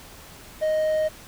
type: tone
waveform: triangle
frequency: 622.3 Hz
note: D#5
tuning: in tune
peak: -18 dBFS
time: 0.61-1.09 s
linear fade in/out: 20 ms
effects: pink hiss -45 dBFS RMS until 1.27 s